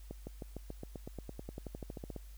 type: accelerating click train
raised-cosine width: 2 ms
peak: -29 dBFS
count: 21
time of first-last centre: 0.11-2.163 s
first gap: 160 ms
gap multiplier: 0.95
effects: added 50 Hz sine -48 dBFS peak until 2.37 s + white hiss -64 dBFS RMS until 2.37 s